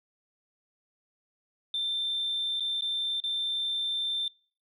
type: tone with dropouts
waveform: sine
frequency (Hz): 3569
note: A7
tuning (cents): +24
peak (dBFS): -27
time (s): 1.74-4.28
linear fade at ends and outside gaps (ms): 2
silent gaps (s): 2.598-2.605 / 2.809-2.821 / 3.202-3.238
effects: noise-tail reverb RT60 0.5 s tail -26 dB re dry + tanh soft clip ceiling -23 dBFS